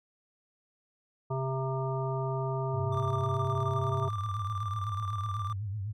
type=harmonic tone; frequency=132.6 Hz; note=C3; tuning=23 cents sharp; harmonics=1 / 3 / 5 / 7 / 9; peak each=-31 / -36 / -38 / -39 / -41 dBFS; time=1.3-4.09 s; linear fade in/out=10 ms
type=tone with vibrato; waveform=sine; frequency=101.9 Hz; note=G#2; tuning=32 cents flat; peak=-32 dBFS; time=2.73-5.93 s; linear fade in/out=20 ms; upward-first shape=triangle; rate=8 Hz; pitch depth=150 cents each way
type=tone with tremolo; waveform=triangle; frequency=1182 Hz; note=D6; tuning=11 cents sharp; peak=-31 dBFS; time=2.92-5.53 s; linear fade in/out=5 ms; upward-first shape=square; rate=19 Hz; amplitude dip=55%
effects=none